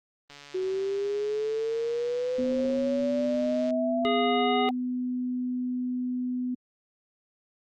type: click train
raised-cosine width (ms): 0.2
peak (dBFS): -29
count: 488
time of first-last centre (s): 0.3-3.706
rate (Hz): 143
type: exponential sweep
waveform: sine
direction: up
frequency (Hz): 370 to 760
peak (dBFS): -26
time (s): 0.54-4.71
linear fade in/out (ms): 10
type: tone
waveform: sine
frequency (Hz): 250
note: B3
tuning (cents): +21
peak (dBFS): -27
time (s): 2.38-6.55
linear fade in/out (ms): 10
type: harmonic tone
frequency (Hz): 412.9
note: G#4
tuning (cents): -10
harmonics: 1 / 3 / 5 / 7 / 9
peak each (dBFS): -27 / -32 / -34 / -35 / -37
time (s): 4.05-4.69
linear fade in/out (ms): 0
effects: Opus 24 kbps